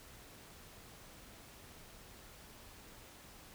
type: silence
effects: pink hiss -56 dBFS RMS until 3.54 s